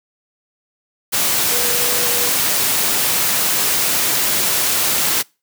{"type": "tone in noise", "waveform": "sine", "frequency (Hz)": 485.1, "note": "B4", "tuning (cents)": -31, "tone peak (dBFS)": -27, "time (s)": [1.5, 2.3], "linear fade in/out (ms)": 20, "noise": "white", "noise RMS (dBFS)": -17, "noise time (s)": [1.12, 5.23], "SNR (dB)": -13, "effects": ["noise-tail reverb RT60 0.3 s tail -26 dB re dry", "high-pass 100 Hz 12 dB/octave"]}